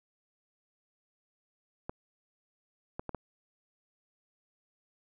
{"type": "clicks", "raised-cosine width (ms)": 1, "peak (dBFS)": -22, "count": 4, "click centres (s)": [1.895, 2.995, 3.093, 3.147], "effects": []}